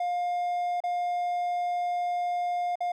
triangle tone with dropouts, 708 Hz, F5, 23 cents sharp, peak -24 dBFS, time 0-2.92 s, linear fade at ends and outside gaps 5 ms, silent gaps 0.804-0.837 / 2.756-2.805 s, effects none

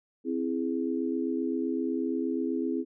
sine chord, C augmented, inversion none, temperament equal with one note detuned, 261.6 / 329.6 / 417 Hz, C4 / E4 / G#4, 0 / 0 / +7 cents, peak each -30 / -31 / -34 dBFS, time 0.24-2.85 s, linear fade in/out 50 ms, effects none

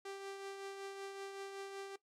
sawtooth tone with tremolo, 392.7 Hz, G4, 3 cents sharp, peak -39 dBFS, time 0.05-1.96 s, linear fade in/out 5 ms, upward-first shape triangle, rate 5.3 Hz, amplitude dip 45%, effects noise-tail reverb RT60 0.1 s tail -17 dB re dry + low-pass 9000 Hz 12 dB/octave

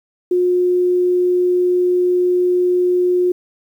sine tone, 359.4 Hz, F4, 50 cents sharp, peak -12 dBFS, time 0.31-3.32 s, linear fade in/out 5 ms, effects 8-bit

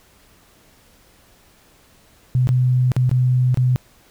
sine tone with dropouts, 126.4 Hz, B2, 41 cents sharp, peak -13 dBFS, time 2.35-3.76 s, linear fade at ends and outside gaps 0 ms, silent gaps 2.472-2.49 / 2.918-2.965 / 3.094-3.114 / 3.544-3.573 s, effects pink hiss -53 dBFS RMS until 4.1 s

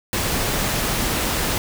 pink noise, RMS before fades -22 dBFS, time 0.13-1.58 s, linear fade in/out 0 ms, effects none

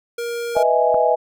square tone, 471.3 Hz, A#4, 19 cents sharp, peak -24 dBFS, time 0.18-0.63 s, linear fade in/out 5 ms
sine chord, E major seventh, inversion second, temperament equal, 493.9 / 622.3 / 659.3 / 830.6 Hz, B4 / D#5 / E5 / G#5, 0 / 0 / 0 / 0 cents, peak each -19 dBFS, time 0.55-1.16 s, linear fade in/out 20 ms
clicks, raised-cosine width 1 ms, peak -16 dBFS, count 2, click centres 0.567 / 0.944 s
effects none

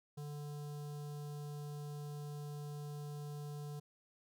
square tone with notch filter, 146.83 Hz, D3, in tune, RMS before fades -45 dBFS, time 0.17-3.8 s, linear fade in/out 10 ms, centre 2100 Hz, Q 0.65, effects none

